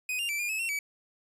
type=tone with pitch steps; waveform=45% pulse; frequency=2500 / 2795 / 2327 / 2417 / 2583 / 2719 / 2286 Hz; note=D#7 / F7 / D7 / D7 / E7 / F7 / D7; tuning=+8 / +1 / -17 / +49 / -36 / -47 / -47 cents; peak=-29 dBFS; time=0.09-0.79 s; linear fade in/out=2 ms; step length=100 ms; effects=resampled to 32000 Hz